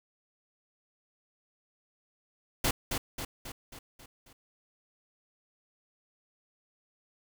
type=noise with echo; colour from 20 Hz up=pink; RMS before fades=-27 dBFS; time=2.64-2.71 s; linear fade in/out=5 ms; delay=270 ms; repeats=6; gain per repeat=-5 dB; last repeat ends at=4.33 s; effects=none